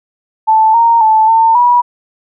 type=tone with pitch steps; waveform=sine; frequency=878 / 927 / 875 / 901 / 970 Hz; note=A5 / A#5 / A5 / A5 / B5; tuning=-4 / -10 / -10 / +41 / -31 cents; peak=-5 dBFS; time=0.47-1.82 s; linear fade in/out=20 ms; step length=270 ms; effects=none